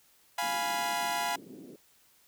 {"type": "chord", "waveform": "sawtooth", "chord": "F diminished", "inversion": "none", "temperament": "equal", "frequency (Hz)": [698.5, 830.6, 987.8], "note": ["F5", "Ab5", "Cb6"], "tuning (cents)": [0, 0, 0], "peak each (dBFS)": -30, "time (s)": [0.38, 1.36], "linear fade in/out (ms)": 5}
{"type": "band-pass noise", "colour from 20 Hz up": "pink", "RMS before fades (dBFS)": -49, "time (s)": [0.42, 1.76], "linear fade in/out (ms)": 2, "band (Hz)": [210, 390], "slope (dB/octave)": 24}
{"effects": ["white hiss -64 dBFS RMS until 2.27 s"]}